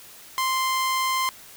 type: tone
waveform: sawtooth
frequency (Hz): 1045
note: C6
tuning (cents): -2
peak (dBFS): -18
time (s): 0.38-1.29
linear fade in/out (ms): 0
effects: white hiss -46 dBFS RMS until 1.56 s